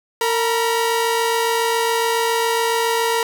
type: tone pair together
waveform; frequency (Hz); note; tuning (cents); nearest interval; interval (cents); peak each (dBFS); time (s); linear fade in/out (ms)
sawtooth; 457.4 / 962; A#4 / B5; -33 / -46; octave + minor second; 1287; -15 / -17; 0.21-3.23; 2
effects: none